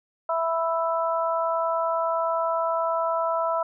harmonic tone, 329.8 Hz, E4, 1 cent sharp, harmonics 2 / 3 / 4, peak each -25 / -27 / -28 dBFS, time 0.29-3.63 s, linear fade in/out 5 ms, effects none

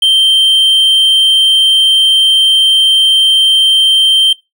triangle tone, 3136 Hz, G7, in tune, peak -4 dBFS, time 0.02-4.33 s, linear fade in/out 5 ms, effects noise-tail reverb RT60 0.2 s tail -20 dB re dry

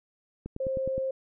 click train, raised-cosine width 3 ms, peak -23 dBFS, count 6, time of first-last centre 0.46-0.98 s, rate 9.62 Hz
sine tone, 530 Hz, C5, 22 cents sharp, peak -27 dBFS, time 0.6-1.11 s, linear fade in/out 5 ms
effects none

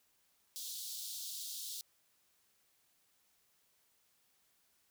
pink high-pass noise, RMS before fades -44 dBFS, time 0.56-1.81 s, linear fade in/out 0 ms, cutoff 3500 Hz, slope 48 dB/octave, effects white hiss -74 dBFS RMS until 4.9 s

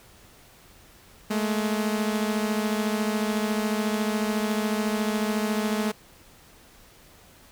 sawtooth beating tone pair, 211.7 / 225.7 Hz, G#3 / A3, +33 / +44 cents, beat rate 14 Hz, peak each -21 / -26 dBFS, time 1.3-5.92 s, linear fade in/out 10 ms, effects pink hiss -53 dBFS RMS until 7.51 s

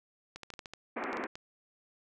clicks, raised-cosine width 0.2 ms, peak -26 dBFS, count 12, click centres 0.36 / 0.433 / 0.503 / 0.538 / 0.592 / 0.658 / 0.736 / 1.039 / 1.13 / 1.171 / 1.239 / 1.355 s
pink band-pass noise, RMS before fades -37 dBFS, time 0.96-1.27 s, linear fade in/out 10 ms, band 230 to 2300 Hz, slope 48 dB/octave
effects none

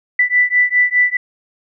sine beating tone pair, 1977 / 1981.9 Hz, B6 / B6, +1 / +6 cents, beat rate 4.9 Hz, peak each -14 dBFS, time 0.19-1.17 s, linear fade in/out 5 ms, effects none

